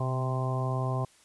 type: harmonic tone with a mistuned harmonic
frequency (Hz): 130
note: C3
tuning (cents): -11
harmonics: 1 / 2 / 3 / 4 / 5 / 6 / 7 / 8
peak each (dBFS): -28 / -41 / -39 / -42 / -37 / -40 / -45 / -37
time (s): 0-1.05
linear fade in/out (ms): 5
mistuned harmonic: 1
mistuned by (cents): -34
effects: white hiss -60 dBFS RMS until 1.24 s + resampled to 24000 Hz